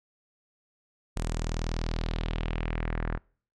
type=tone with low-pass filter sweep; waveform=sawtooth; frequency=40.45 Hz; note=E1; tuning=32 cents flat; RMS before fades=-31 dBFS; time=1.16-3.18 s; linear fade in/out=10 ms; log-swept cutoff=8900 to 1600 Hz; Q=2.3; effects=noise-tail reverb RT60 0.5 s tail -26 dB re dry